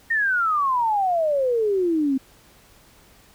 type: exponential sweep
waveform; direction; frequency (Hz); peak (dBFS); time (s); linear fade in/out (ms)
sine; down; 1864.7 to 259.1; -18; 0.1-2.18; 10
effects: pink hiss -53 dBFS RMS until 3.34 s